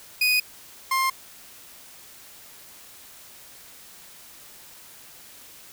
30% pulse tone pair in turn, 2489 / 1058 Hz, D#7 / C6, 0 / +19 cents, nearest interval octave + minor third, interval 1481 cents, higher first, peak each -16 / -18 dBFS, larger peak first, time 0.21-0.4 / 0.91-1.1 s, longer neither, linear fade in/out 5 ms, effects white hiss -47 dBFS RMS until 5.72 s

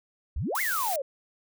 sine exponential two-way sweep, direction up then down, 51.91 to 2217 to 515 Hz, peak -27 dBFS, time 0.36-1.02 s, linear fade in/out 5 ms, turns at 0.61 s
blue noise, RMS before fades -32 dBFS, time 0.55-0.96 s, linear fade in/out 2 ms
effects none

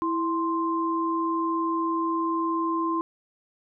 sine tone pair together, 329.6 / 1046.5 Hz, E4 / C6, 0 / 0 cents, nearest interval octave + minor sixth, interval 2000 cents, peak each -26 dBFS, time 0.02-3.01 s, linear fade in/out 0 ms, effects none

